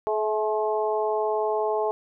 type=harmonic tone with a mistuned harmonic; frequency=214 Hz; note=A3; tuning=48 cents flat; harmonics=2 / 3 / 4 / 5; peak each=-25 / -28 / -28 / -34 dBFS; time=0.07-1.91 s; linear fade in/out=0 ms; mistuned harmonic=3; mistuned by=+28 cents; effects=none